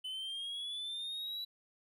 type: exponential sweep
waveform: triangle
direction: up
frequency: 3016 to 3950 Hz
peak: -37 dBFS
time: 0.04-1.45 s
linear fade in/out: 10 ms
effects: none